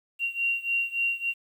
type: beating tone pair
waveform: sine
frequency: 2757 / 2760.5 Hz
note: F7 / F7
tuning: -23 / -21 cents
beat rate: 3.5 Hz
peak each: -27 / -29 dBFS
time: 0.19-1.34 s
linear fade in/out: 50 ms
effects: 9-bit